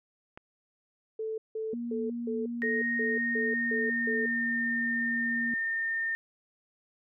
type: click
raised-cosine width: 0.5 ms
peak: -29 dBFS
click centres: 0.375 s
type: tone bursts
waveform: sine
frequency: 440 Hz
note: A4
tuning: in tune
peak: -31 dBFS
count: 9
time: 1.19-4.26 s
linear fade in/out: 5 ms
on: 190 ms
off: 170 ms
type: tone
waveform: sine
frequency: 237.1 Hz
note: A#3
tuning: 30 cents sharp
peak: -32 dBFS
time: 1.73-5.54 s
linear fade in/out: 2 ms
type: tone with pitch glide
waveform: sine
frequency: 1864.7 to 1816.9 Hz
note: A#6 to A#6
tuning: 0 to -45 cents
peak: -28 dBFS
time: 2.62-6.15 s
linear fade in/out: 0 ms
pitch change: -45 cents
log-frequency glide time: 2.79-4.47 s
effects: none